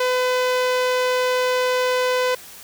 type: tone with low-pass filter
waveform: sawtooth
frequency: 504 Hz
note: B4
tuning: 35 cents sharp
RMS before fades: -20 dBFS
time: 0-2.35 s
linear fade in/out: 5 ms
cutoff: 5600 Hz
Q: 0.74
effects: white hiss -41 dBFS RMS until 2.63 s